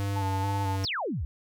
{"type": "tone with vibrato", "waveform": "square", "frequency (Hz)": 98, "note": "G2", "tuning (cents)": 0, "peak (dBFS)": -28, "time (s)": [0, 0.85], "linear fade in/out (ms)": 0, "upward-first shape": "square", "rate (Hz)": 2.3, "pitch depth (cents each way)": 29}
{"type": "tone", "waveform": "sine", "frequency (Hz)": 880, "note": "A5", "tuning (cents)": 0, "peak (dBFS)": -31, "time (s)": [0.15, 0.77], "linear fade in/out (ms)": 20}
{"type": "exponential sweep", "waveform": "sine", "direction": "down", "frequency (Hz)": [5660, 57.5], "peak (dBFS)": -28, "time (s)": [0.84, 1.25], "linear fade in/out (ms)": 0}
{"effects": []}